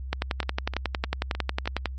two click trains, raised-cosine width 0.3 ms, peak -9 / -17 dBFS, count 20 / 5, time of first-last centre 0.13-1.857 / 0.43-1.657 s, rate 11 / 3.26 Hz, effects added 65 Hz sine -32 dBFS peak until 1.98 s + MP3 32 kbps

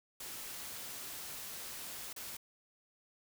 white noise with dropouts, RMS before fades -45 dBFS, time 0.2-2.37 s, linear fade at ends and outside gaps 5 ms, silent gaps 2.13-2.162 s, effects none

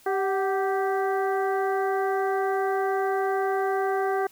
harmonic tone with a mistuned harmonic, 391.1 Hz, G4, 4 cents flat, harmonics 1 / 2 / 3 / 4 / 5, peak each -25 / -27 / -34 / -34 / -40 dBFS, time 0.06-4.27 s, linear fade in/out 5 ms, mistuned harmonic 2, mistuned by -56 cents, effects white hiss -55 dBFS RMS until 4.31 s

